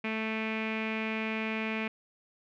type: tone with low-pass filter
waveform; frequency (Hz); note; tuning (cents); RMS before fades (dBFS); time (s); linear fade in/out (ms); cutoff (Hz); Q
sawtooth; 220; A3; 0; -33; 0.04-1.88; 5; 2400; 6.2
effects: none